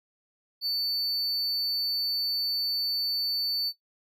triangle tone, 4500 Hz, C#8, 25 cents sharp, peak -24 dBFS, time 0.61-3.73 s, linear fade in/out 50 ms, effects noise-tail reverb RT60 0.1 s tail -17 dB re dry

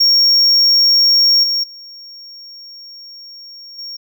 triangle tone with level steps, 5540 Hz, F8, 15 cents flat, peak -7 / -13 / -32 / -25 dBFS, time 0-3.97 s, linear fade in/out 10 ms, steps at 1.43 / 1.63 / 3.78 s, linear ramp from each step 10 ms, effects none

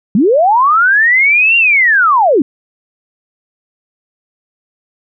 sine linear two-way sweep, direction up then down, 176.9 to 2794 to 243.9 Hz, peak -6 dBFS, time 0.15-2.42 s, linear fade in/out 2 ms, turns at 1.57 s, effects none

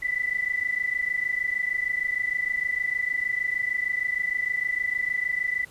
sine tone pair together, 1975.5 / 2002 Hz, B6 / B6, 0 / +23 cents, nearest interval unison, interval 23 cents, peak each -27 dBFS, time 0.02-5.65 s, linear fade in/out 10 ms, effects pink hiss -52 dBFS RMS until 5.7 s + resampled to 32000 Hz

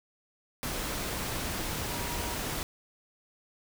sine tone in noise, 955 Hz, A#5, 42 cents sharp, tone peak -42 dBFS, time 1.88-2.34 s, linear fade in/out 0 ms, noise pink, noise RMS -34 dBFS, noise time 0.63-2.63 s, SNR -11 dB, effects none

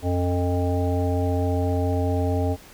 harmonic tone with a mistuned harmonic, 88.5 Hz, F2, 23 cents sharp, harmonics 1 / 3 / 5 / 7 / 9, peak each -22 / -27 / -29 / -30 / -32 dBFS, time 0.02-2.57 s, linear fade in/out 50 ms, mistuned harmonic 3, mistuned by +29 cents, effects pink hiss -47 dBFS RMS until 2.73 s

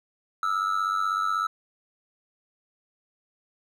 triangle tone with amplitude modulation, 1311 Hz, E6, 10 cents flat, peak -18 dBFS, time 0.43-1.47 s, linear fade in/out 2 ms, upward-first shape sine, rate 96.2 Hz, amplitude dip 80%, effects none

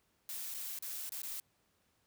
blue noise with dropouts, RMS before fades -42 dBFS, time 0.29-1.4 s, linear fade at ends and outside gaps 1 ms, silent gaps 0.541-0.546 / 0.789-0.824 / 1.093-1.12 / 1.219-1.232 s, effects pink hiss -75 dBFS RMS until 2.06 s + high-pass 60 Hz 12 dB/octave

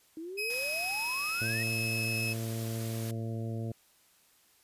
sine exponential sweep, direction up, 311.1 to 1918 Hz, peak -38 dBFS, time 0.17-1.63 s, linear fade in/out 2 ms
35% pulse tone with pitch glide, 2539 to 2583 Hz, D#7 to E7, +34 to -36 cents, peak -30 dBFS, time 0.37-2.34 s, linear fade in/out 20 ms, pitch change +30 cents, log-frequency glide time 0.6-1.69 s
white noise, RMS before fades -44 dBFS, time 0.5-3.11 s, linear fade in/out 0 ms
harmonic tone, 113.2 Hz, A2, 50 cents sharp, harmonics 1 / 2 / 3 / 4 / 5 / 6, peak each -34 / -40 / -44 / -46 / -48 / -50 dBFS, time 1.41-3.72 s, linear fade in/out 5 ms
effects white hiss -65 dBFS RMS until 4.63 s + resampled to 32000 Hz

